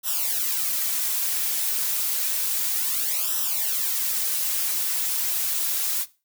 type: noise with flanger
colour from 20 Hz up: blue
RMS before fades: -25 dBFS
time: 0.03-6.06 s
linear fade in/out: 50 ms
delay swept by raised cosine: 0.44 to 5.64 ms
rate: 0.3 Hz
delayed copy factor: -0.8
effects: noise-tail reverb RT60 0.3 s tail -18 dB re dry